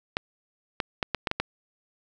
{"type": "clicks", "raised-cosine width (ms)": 0.3, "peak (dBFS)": -9, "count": 7, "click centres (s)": [0.169, 0.802, 1.028, 1.147, 1.272, 1.314, 1.4], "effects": []}